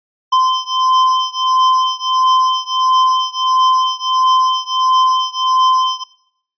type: beating tone pair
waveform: square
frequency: 1033 / 1034.5 Hz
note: C6 / C6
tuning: -22 / -20 cents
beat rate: 1.5 Hz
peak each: -15 / -16 dBFS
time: 0.32-6.04 s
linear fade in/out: 10 ms
effects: noise-tail reverb RT60 0.7 s tail -20 dB re dry + resampled to 11025 Hz